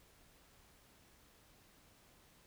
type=silence; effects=pink hiss -66 dBFS RMS until 2.46 s